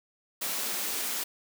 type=high-pass noise; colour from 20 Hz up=white; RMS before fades=-32 dBFS; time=0.41-1.24 s; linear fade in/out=10 ms; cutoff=180 Hz; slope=96 dB/octave; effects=none